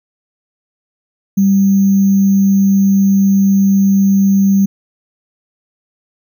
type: tone with sample-and-hold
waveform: sine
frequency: 196 Hz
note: G3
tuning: in tune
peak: -7 dBFS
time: 1.37-4.66 s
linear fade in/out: 10 ms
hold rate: 6300 Hz
effects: none